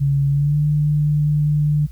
sine tone with pitch glide, 140 to 149.18 Hz, C#3 to D3, +18 to +27 cents, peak -14 dBFS, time 0-1.87 s, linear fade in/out 20 ms, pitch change +109 cents, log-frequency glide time 0.28-0.59 s, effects added 60 Hz sine -33 dBFS peak until 1.91 s + white hiss -57 dBFS RMS until 1.91 s

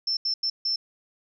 sine tone bursts at uneven times, 5340 Hz, E8, 22 cents sharp, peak -23 dBFS, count 4, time 0.07-0.17 / 0.25-0.34 / 0.43-0.5 / 0.65-0.76 s, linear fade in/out 5 ms, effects none

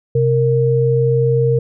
sine tone pair together, 130 / 463.6 Hz, C3 / A#4, -11 / -10 cents, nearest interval octave + minor seventh, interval 2201 cents, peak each -14 dBFS, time 0.15-1.59 s, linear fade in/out 5 ms, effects none

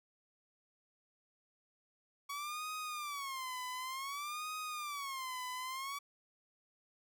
sawtooth tone with vibrato, 1121 Hz, C#6, 19 cents sharp, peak -36 dBFS, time 2.29-5.99 s, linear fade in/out 10 ms, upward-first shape sine, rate 0.55 Hz, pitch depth 190 cents each way, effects none

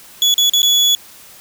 35% pulse tone with dropouts, 3400 Hz, G#7, 40 cents sharp, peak -8 dBFS, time 0.22-0.95 s, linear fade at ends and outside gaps 1 ms, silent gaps 0.341-0.38 / 0.497-0.535 / 0.619-0.63 s, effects white hiss -41 dBFS RMS until 1.4 s

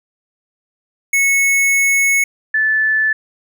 square / sine tone pair in turn, 2200 / 1746.1 Hz, C#7 / A6, -14 / -14 cents, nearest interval major third, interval 400 cents, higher first, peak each -12 dBFS, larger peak neither, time 1.13-2.24 / 2.54-3.13 s, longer first, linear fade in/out 5 ms, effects none

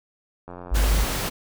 click train, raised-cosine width 1 ms, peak -24 dBFS, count 40, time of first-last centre 0.48-0.919 s, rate 88.8 Hz
sine tone, 51.3 Hz, G#1, 21 cents flat, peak -17 dBFS, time 0.71-1.05 s, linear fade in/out 20 ms
pink noise, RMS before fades -27 dBFS, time 0.74-1.3 s, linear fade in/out 20 ms
effects none

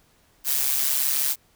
blue noise with amplitude modulation, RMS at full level -20 dBFS, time 0.44-1.36 s, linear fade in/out 50 ms, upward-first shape sine, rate 139 Hz, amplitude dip 70%, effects pink hiss -61 dBFS RMS until 1.55 s

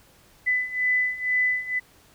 sine beating tone pair, 2000 / 2002.1 Hz, B6 / B6, +21 / +23 cents, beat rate 2.1 Hz, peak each -26 / -23 dBFS, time 0.46-1.8 s, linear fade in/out 20 ms, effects pink hiss -56 dBFS RMS until 2.14 s

